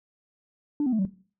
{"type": "tone with pitch steps", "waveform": "sine", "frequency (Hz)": [293, 253.6, 219.5, 189.99], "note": ["D4", "B3", "A3", "F#3"], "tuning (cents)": [-4, 46, -4, 46], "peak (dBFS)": -20, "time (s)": [0.8, 1.052], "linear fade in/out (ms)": 2, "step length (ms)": 63, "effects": ["noise-tail reverb RT60 0.4 s tail -18 dB re dry", "tanh soft clip ceiling -19 dBFS"]}